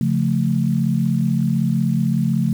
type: chord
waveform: sine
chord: Db augmented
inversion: none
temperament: equal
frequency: 138.59 / 174.61 / 220 Hz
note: Db3 / F3 / A3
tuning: 0 / 0 / 0 cents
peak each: -20 dBFS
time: 0.01-2.53 s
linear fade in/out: 2 ms
effects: 7-bit